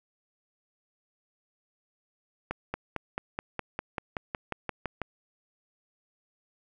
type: accelerating click train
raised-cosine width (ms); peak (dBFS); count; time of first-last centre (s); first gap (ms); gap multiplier
0.5; -16; 14; 2.51-5.017; 230; 0.97
effects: none